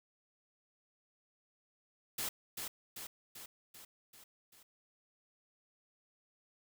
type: noise with echo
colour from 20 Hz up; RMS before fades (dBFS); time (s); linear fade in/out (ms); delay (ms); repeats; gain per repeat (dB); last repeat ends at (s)
white; -38; 2.18-2.29; 5; 390; 6; -4; 4.63
effects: none